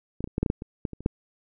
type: clicks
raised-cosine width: 3 ms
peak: -21 / -14 / -28 / -13 / -9 / -11 / -10 / -22 / -15 / -24 / -27 / -9 dBFS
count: 12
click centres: 0.206 / 0.242 / 0.275 / 0.381 / 0.43 / 0.462 / 0.501 / 0.621 / 0.852 / 0.933 / 1.006 / 1.061 s
effects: none